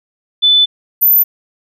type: tone pair in turn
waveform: sine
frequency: 3500 / 13968 Hz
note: A7 / A9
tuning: -10 / -14 cents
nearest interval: 2 octaves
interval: 2396 cents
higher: second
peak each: -6 dBFS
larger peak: neither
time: 0.42-0.66 / 1.01-1.24 s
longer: first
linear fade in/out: 20 ms
effects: none